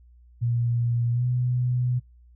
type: tone with pitch glide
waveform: sine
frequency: 118.8 to 124.27 Hz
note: A#2 to B2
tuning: +33 to +11 cents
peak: -21 dBFS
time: 0.41-2 s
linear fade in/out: 20 ms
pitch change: +78 cents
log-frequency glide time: 1.12-1.24 s
effects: noise-tail reverb RT60 0.2 s tail -24 dB re dry + added 60 Hz sine -50 dBFS peak until 2.35 s